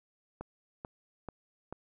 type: click train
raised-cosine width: 1 ms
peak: -26 dBFS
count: 4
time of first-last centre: 0.41-1.726 s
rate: 2.28 Hz
effects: none